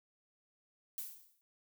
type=noise with exponential decay; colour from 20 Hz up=violet; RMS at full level=-39 dBFS; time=0.98-1.41 s; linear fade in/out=0 ms; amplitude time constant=92 ms; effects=none